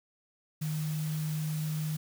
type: tone in noise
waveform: sine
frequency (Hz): 154.3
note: D#3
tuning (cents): -14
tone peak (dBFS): -30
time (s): 0.61-1.97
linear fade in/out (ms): 10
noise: white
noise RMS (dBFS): -45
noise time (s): 0.61-1.97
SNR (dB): +12
effects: none